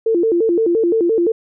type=tone with vibrato; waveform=sine; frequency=393.1 Hz; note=G4; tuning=5 cents sharp; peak=-12 dBFS; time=0.06-1.32 s; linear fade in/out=5 ms; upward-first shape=square; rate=5.8 Hz; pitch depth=230 cents each way; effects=none